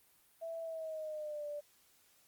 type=tone with pitch glide; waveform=sine; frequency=659.3 to 587.4 Hz; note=E5 to D5; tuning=0 to 0 cents; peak=-39 dBFS; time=0.41-1.61 s; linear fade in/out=20 ms; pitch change=-200 cents; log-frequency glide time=0.61-1.47 s; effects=white hiss -68 dBFS RMS until 2.27 s + Opus 32 kbps